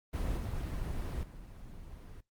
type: noise with level steps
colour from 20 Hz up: brown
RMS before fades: -33 / -36 / -48 dBFS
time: 0.13-2.21 s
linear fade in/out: 10 ms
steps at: 0.37 / 1.23 s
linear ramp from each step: 2 ms
effects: noise-tail reverb RT60 0.1 s tail -17 dB re dry + Opus 24 kbps